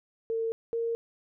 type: tone pair in turn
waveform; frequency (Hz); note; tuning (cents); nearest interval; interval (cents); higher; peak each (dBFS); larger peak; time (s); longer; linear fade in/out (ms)
sine; 452.9 / 461.9; A#4 / A#4; -50 / -16; unison; 34; second; -27; neither; 0.3-0.52 / 0.73-0.95; neither; 0
effects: none